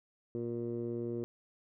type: tone with low-pass filter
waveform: 15% pulse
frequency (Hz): 118.1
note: A#2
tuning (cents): +23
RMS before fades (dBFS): -37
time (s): 0.35-1.24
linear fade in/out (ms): 0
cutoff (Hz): 410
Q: 3
effects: none